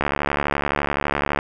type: click train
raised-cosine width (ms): 0.5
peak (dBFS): -5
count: 100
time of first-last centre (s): 0.01-1.389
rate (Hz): 71.8
effects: none